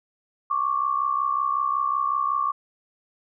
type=tone pair together; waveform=sine; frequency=1100 / 1165.4 Hz; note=C#6 / D6; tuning=-14 / -14 cents; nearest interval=minor second; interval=100 cents; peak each=-24 dBFS; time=0.5-2.52 s; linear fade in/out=10 ms; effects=none